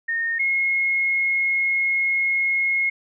sine tone pair in turn, 1837 / 2161 Hz, A#6 / C#7, -26 / -45 cents, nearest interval minor third, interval 281 cents, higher second, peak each -21 / -18 dBFS, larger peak second, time 0.08-0.39 / 0.39-2.9 s, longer second, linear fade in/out 10 ms, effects none

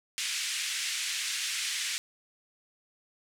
pink band-pass noise, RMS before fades -33 dBFS, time 0.18-1.98 s, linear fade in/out 0 ms, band 2000 to 9200 Hz, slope 24 dB/octave, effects none

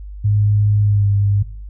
sine tone with pitch glide, 103.83 to 100.87 Hz, G#2 to G2, 0 to +50 cents, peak -12 dBFS, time 0.24-1.43 s, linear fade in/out 10 ms, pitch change -50 cents, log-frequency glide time 0.81-1.08 s, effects noise-tail reverb RT60 0.4 s tail -17 dB re dry + added 50 Hz sine -29 dBFS peak until 1.69 s

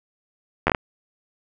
slowing click train, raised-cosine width 0.5 ms, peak -3 dBFS, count 5, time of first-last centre 0.67-0.748 s, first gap 11 ms, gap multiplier 1.4, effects none

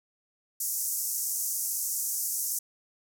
white band-pass noise, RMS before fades -31 dBFS, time 0.6-2.59 s, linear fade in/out 5 ms, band 5700 to 15000 Hz, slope 48 dB/octave, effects none

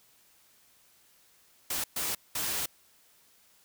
white noise bursts at uneven times, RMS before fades -32 dBFS, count 3, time 1.7-1.84 / 1.96-2.15 / 2.35-2.66 s, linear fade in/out 5 ms, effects white hiss -63 dBFS RMS until 3.64 s

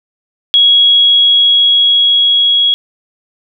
sine tone with level ramp, 3322 Hz, G#7, in tune, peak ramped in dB -4 to -7 dBFS, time 0.54-2.74 s, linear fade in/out 0 ms, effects none

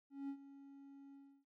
triangle tone with ADSR envelope, 277.2 Hz, C#4, in tune, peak -38 dBFS, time 0.1-1.45 s, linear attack 190 ms, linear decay 75 ms, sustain -15 dB, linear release 310 ms, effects none

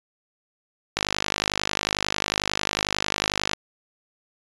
click train, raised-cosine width 0.2 ms, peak -4 dBFS, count 132, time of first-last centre 0.97-3.534 s, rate 51.1 Hz, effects resampled to 22050 Hz

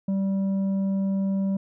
triangle tone with tanh clipping, 194.3 Hz, G3, 15 cents flat, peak -23 dBFS, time 0.08-1.57 s, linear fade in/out 5 ms, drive 10 dB, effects none

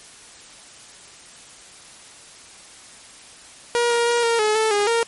sawtooth tone with pitch steps, 476.1 / 471.4 / 474.8 / 463.9 / 427 / 439.3 / 410.5 / 463.4 Hz, A#4 / A#4 / A#4 / A#4 / G#4 / A4 / G#4 / A#4, +37 / +19 / +32 / -8 / +48 / -3 / -20 / -10 cents, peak -13 dBFS, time 3.75-5.03 s, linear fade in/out 0 ms, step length 160 ms, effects white hiss -44 dBFS RMS until 5.07 s + MP3 48 kbps

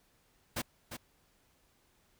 pink noise with echo, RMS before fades -35 dBFS, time 0.56-0.62 s, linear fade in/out 10 ms, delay 350 ms, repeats 1, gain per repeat -8 dB, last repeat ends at 0.97 s, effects pink hiss -70 dBFS RMS until 2.19 s

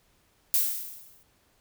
violet noise with exponential decay, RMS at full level -21 dBFS, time 0.54-1.23 s, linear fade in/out 0 ms, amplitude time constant 150 ms, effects pink hiss -66 dBFS RMS until 1.6 s

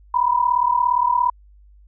sine tone pair together, 963 / 1000.3 Hz, B5 / B5, -44 / +22 cents, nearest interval minor second, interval 66 cents, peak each -18 dBFS, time 0.14-1.3 s, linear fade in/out 5 ms, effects added 50 Hz sine -46 dBFS peak until 1.87 s

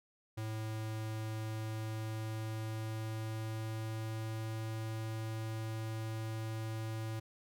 square tone with pitch glide, 109.7 to 110.85 Hz, A2 to A2, -5 to +13 cents, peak -38 dBFS, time 0.37-7.2 s, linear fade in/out 10 ms, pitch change +18 cents, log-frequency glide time 1.41-4.61 s, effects none

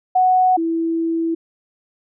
sine tone pair in turn, 740 / 329.6 Hz, F#5 / E4, 0 / 0 cents, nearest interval octave + major second, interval 1400 cents, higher first, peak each -11 / -17 dBFS, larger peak first, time 0.15-0.57 / 0.57-1.35 s, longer second, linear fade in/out 10 ms, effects none

